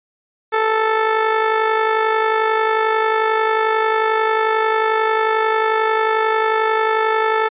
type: tone with amplitude modulation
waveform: 15% pulse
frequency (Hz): 440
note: A4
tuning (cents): 0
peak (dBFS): -6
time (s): 0.52-7.49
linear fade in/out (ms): 20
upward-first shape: sine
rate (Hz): 51.2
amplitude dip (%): 45
effects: resampled to 8000 Hz